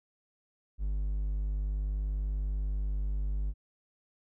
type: tone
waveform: triangle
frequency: 50.2 Hz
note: G1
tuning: 42 cents sharp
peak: -27 dBFS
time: 0.78-3.54 s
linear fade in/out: 50 ms
effects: none